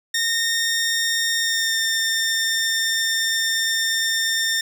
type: tone with pitch glide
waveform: 15% pulse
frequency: 1836 to 1808.6 Hz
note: A#6 to A6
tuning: -27 to +47 cents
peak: -13 dBFS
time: 0.14-4.61 s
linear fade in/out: 5 ms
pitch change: -26 cents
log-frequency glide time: 1.4-1.81 s
effects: none